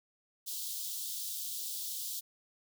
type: high-pass noise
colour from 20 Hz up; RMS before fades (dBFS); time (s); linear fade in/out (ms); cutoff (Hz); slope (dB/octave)
white; -39; 0.46-2.21; 20; 3300; 48
effects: none